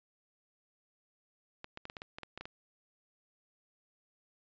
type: clicks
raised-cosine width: 0.3 ms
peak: -27 dBFS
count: 11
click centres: 1.644 / 1.774 / 1.854 / 1.899 / 1.968 / 2.019 / 2.185 / 2.233 / 2.376 / 2.41 / 2.455 s
effects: resampled to 16000 Hz